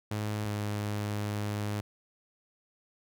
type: tone pair in turn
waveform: sawtooth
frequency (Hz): 105.7 / 104.06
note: G#2 / G#2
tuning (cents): +31 / +4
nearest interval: unison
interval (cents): 27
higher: first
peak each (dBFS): -27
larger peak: neither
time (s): 0.11-0.45 / 0.45-1.81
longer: second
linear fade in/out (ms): 5
effects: none